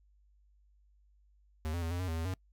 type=tone with pitch steps; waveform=square; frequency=78.2 / 86.1 / 82.2 / 87.8 / 91.9 / 81.3 / 81.8 / 93.1 Hz; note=D#2 / F2 / E2 / F2 / F#2 / E2 / E2 / F#2; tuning=+9 / -24 / -4 / +10 / -11 / -23 / -13 / +11 cents; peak=-34 dBFS; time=1.65-2.338 s; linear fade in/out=0 ms; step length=86 ms; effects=noise-tail reverb RT60 0.1 s tail -25 dB re dry + added 50 Hz sine -63 dBFS peak until 2.52 s